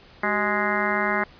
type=harmonic tone with a mistuned harmonic; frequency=208.1 Hz; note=G#3; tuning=4 cents sharp; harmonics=1 / 2 / 3 / 4 / 5 / 6 / 7 / 8 / 9 / 10; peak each=-30 / -30 / -30 / -30 / -30 / -30 / -30 / -30 / -30 / -30 dBFS; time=0.23-1.24 s; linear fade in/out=5 ms; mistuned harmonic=2; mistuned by=-140 cents; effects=pink hiss -50 dBFS RMS until 1.39 s + resampled to 11025 Hz